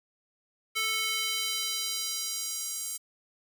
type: tone with high-pass filter sweep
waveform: square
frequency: 439.8 Hz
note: A4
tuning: 1 cent flat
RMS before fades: -32 dBFS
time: 0.75-2.98 s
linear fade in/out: 20 ms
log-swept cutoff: 2100 to 7800 Hz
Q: 1.4
effects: none